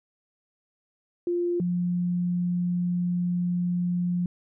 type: tone pair in turn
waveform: sine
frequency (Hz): 349.2 / 176.78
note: F4 / F3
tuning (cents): 0 / +21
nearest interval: octave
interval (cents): 1179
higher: first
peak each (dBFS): -23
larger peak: neither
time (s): 1.27-1.6 / 1.6-4.26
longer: second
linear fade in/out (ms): 2
effects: none